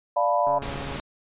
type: chord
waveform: sine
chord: B half-diminished seventh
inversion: first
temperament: equal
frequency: 587.3 / 698.5 / 880 / 987.8 Hz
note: D5 / F5 / A5 / B5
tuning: 0 / 0 / 0 / 0 cents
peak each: -24 / -24 / -29 / -24 dBFS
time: 0.16-0.59 s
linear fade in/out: 10 ms
type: click train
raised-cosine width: 1 ms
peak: -24 dBFS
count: 69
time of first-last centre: 0.47-0.959 s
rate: 139 Hz
type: noise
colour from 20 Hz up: pink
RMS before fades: -33 dBFS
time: 0.62-1 s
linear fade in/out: 0 ms
effects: resampled to 8000 Hz